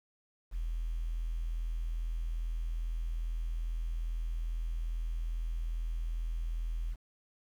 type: tone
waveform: triangle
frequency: 41.2 Hz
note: E1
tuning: in tune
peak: -28 dBFS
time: 0.51-6.96 s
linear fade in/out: 50 ms
effects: tanh soft clip ceiling -30 dBFS + 10-bit